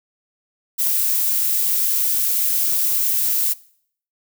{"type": "noise", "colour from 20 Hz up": "violet", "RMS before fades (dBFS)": -19, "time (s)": [0.78, 3.54], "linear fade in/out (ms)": 20, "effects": ["noise-tail reverb RT60 0.6 s tail -21 dB re dry"]}